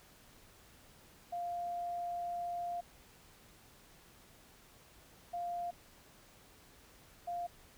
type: tone bursts at uneven times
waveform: sine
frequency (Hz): 698.5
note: F5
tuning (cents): 0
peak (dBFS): -36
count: 3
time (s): 1.32-2.81 / 5.33-5.71 / 7.27-7.47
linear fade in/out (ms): 10
effects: pink hiss -61 dBFS RMS until 7.77 s